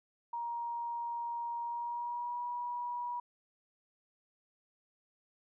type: tone with pitch glide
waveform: sine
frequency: 942 to 966.8 Hz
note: A#5 to B5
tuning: +18 to -37 cents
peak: -35 dBFS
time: 0.33-3.2 s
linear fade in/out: 5 ms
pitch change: +45 cents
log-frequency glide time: 1.62-2.42 s
effects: none